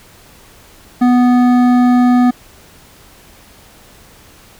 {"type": "tone with hard clipping", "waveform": "triangle", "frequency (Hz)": 246.9, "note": "B3", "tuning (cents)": 0, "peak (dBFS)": -9, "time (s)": [1.01, 2.31], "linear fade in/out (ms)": 10, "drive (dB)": 15, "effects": ["pink hiss -43 dBFS RMS until 4.59 s"]}